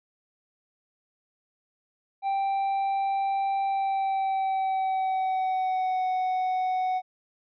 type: tone with pitch glide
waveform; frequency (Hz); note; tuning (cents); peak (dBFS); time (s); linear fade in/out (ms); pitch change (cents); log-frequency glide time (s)
triangle; 784 to 742.6; G5 to F#5; 0 to +6; -22; 2.22-7.02; 50; -94; 3.64-6.05
effects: resampled to 11025 Hz